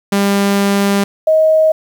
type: tone pair in turn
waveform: sawtooth / sine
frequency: 199.6 / 630.8 Hz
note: G3 / D#5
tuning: +32 / +24 cents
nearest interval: octave + minor sixth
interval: 1992 cents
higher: second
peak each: -7 dBFS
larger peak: neither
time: 0.12-1.04 / 1.27-1.72 s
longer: first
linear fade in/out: 5 ms
effects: 7-bit